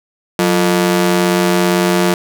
sawtooth ring-modulated tone, 265.7 Hz, C4, 27 cents sharp, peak -4 dBFS, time 0.39-2.14 s, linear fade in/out 2 ms, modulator 83.9 Hz, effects none

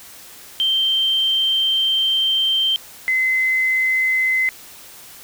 sine tone pair in turn, 3136 / 2049 Hz, G7 / C7, 0 / -37 cents, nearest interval perfect fifth, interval 737 cents, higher first, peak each -15 dBFS, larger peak neither, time 0.6-2.76 / 3.08-4.49 s, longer first, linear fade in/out 0 ms, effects white hiss -41 dBFS RMS until 5.23 s

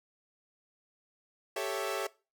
sawtooth chord, A dominant seventh, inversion third, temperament equal, 392 / 440 / 554.4 / 659.3 Hz, G4 / A4 / C#5 / E5, 0 / 0 / 0 / 0 cents, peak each -34 dBFS, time 1.56-2.07 s, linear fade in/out 5 ms, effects noise-tail reverb RT60 0.3 s tail -20 dB re dry

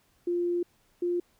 sine tone pair in turn, 349.2 / 350.8 Hz, F4 / F4, 0 / +8 cents, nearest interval unison, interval 8 cents, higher second, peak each -25 dBFS, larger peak neither, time 0.27-0.63 / 1.02-1.2 s, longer first, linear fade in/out 5 ms, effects pink hiss -67 dBFS RMS until 1.39 s

